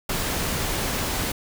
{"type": "noise", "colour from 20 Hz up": "pink", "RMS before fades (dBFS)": -26, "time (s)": [0.09, 1.32], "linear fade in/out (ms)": 5, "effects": []}